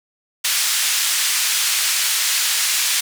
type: band-pass noise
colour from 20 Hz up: white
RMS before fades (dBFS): -19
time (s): 0.44-3.01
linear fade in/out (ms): 10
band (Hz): 1700 to 9000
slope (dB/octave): 12
effects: none